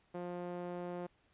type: tone with band-pass filter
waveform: sawtooth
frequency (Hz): 176.6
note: F3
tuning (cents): +20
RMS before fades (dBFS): -42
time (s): 0.14-1.07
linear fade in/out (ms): 10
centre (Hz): 510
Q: 1.1
effects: pink hiss -72 dBFS RMS until 1.33 s + resampled to 8000 Hz